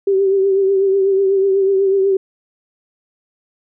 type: tone with vibrato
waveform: sine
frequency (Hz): 389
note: G4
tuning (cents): -13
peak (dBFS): -11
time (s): 0.07-2.17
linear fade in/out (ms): 5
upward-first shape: triangle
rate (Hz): 8.1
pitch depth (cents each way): 48
effects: none